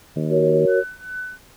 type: harmonic tone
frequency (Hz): 77.78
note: D#2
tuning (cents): 0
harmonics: 2 / 3 / 4 / 5 / 6 / 7 / 8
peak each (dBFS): -23 / -27 / -29 / -31 / -33 / -34 / -35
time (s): 0.16-0.66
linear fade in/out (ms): 5
type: chord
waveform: sine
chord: F# major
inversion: none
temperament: equal with one note detuned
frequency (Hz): 372.4 / 466.2 / 554.4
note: F#4 / A#4 / C#5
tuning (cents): +11 / 0 / 0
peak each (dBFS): -19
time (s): 0.29-0.84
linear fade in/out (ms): 50
type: tone with tremolo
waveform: sine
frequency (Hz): 1500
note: F#6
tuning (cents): +23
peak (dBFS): -25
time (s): 0.67-1.4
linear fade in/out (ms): 50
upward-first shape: triangle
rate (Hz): 2.4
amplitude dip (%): 95
effects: pink hiss -50 dBFS RMS until 1.56 s